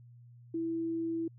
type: tone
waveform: sine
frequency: 329.6 Hz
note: E4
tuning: in tune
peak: -31 dBFS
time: 0.54-1.28 s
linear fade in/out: 5 ms
effects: added 120 Hz sine -52 dBFS peak until 1.38 s